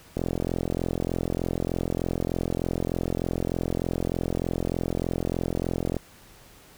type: click train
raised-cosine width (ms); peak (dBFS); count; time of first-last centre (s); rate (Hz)
2; -13; 252; 0.17-5.967; 43.3
effects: pink hiss -52 dBFS RMS until 6.77 s